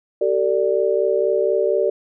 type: tone cluster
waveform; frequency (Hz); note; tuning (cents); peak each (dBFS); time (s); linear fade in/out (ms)
sine; 385.1 / 449.3 / 586; G4 / A4 / D5; -31 / +36 / -4; -20; 0.21-1.9; 5
effects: none